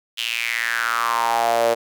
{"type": "tone with high-pass filter sweep", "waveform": "sawtooth", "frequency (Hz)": 116.54, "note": "A#2", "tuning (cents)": 0, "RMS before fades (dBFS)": -21, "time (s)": [0.17, 1.75], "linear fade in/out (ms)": 20, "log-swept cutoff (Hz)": [3100, 520], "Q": 5.6, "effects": []}